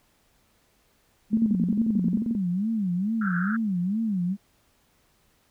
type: tone with vibrato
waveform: sine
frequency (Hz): 199.4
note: G3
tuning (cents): +30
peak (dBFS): -23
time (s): 1.3-4.37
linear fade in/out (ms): 50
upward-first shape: sine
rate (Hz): 2.3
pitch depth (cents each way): 230
type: tone bursts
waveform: sine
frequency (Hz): 227.7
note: A#3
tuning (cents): -40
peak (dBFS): -21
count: 12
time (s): 1.33-2.352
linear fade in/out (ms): 2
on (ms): 43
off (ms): 46
type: band-pass noise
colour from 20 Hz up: white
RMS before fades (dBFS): -32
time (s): 3.21-3.57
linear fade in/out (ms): 10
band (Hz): 1300 to 1600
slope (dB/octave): 96
effects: pink hiss -65 dBFS RMS until 5.5 s